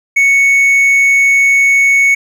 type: tone with hard clipping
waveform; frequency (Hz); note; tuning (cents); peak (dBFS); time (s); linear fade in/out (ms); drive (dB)
triangle; 2217; C#7; 0; -7; 0.16-2.15; 10; 6
effects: none